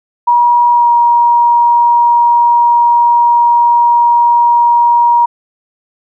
sine tone with pitch glide, 958 to 949.2 Hz, A#5 to A#5, +47 to +31 cents, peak -5 dBFS, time 0.27-5.26 s, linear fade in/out 10 ms, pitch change -16 cents, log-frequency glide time 0.71-0.9 s, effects none

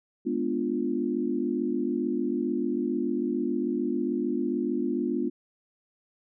sine chord, G# diminished seventh, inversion none, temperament equal with one note detuned, 208.9 / 246.9 / 293.7 / 349.2 Hz, G#3 / B3 / D4 / F4, +10 / 0 / 0 / 0 cents, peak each -34 / -29 / -31 / -30 dBFS, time 0.25-5.3 s, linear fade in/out 20 ms, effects none

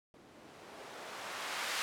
violet noise with low-pass filter sweep, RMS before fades -43 dBFS, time 0.14-1.82 s, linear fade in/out 0 ms, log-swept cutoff 230 to 1700 Hz, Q 0.72, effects none

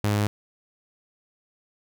sawtooth tone, 103.9 Hz, G#2, 1 cent sharp, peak -17 dBFS, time 0.04-0.27 s, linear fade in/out 0 ms, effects none

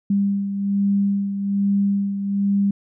sine beating tone pair, 199.3 / 200.5 Hz, G3 / G3, +29 / +39 cents, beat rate 1.2 Hz, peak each -18 / -26 dBFS, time 0.1-2.71 s, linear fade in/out 5 ms, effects none

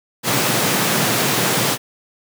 pink high-pass noise, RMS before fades -18 dBFS, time 0.23-1.78 s, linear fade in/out 50 ms, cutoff 110 Hz, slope 96 dB/octave, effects none

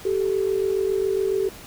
sine tone pair together, 385.8 / 433 Hz, G4 / A4, -28 / -28 cents, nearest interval major second, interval 200 cents, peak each -21 / -25 dBFS, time 0.05-1.49 s, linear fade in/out 5 ms, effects pink hiss -42 dBFS RMS until 1.66 s

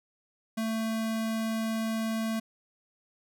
square tone, 222.9 Hz, A3, 23 cents sharp, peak -29 dBFS, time 0.57-2.4 s, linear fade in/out 10 ms, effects none

